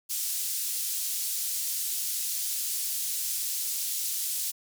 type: band-pass noise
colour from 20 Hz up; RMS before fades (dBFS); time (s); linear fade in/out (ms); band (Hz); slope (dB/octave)
white; -31; 0.09-4.52; 20; 5000 to 16000; 12
effects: none